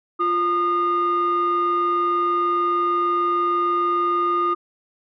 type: tone pair together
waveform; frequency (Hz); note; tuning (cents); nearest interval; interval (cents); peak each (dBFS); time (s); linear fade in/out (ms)
sine; 348.5 / 1222; F4 / D#6; -4 / -32; octave + minor seventh; 2172; -22 / -17; 0.19-4.55; 20
effects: tanh soft clip ceiling -14 dBFS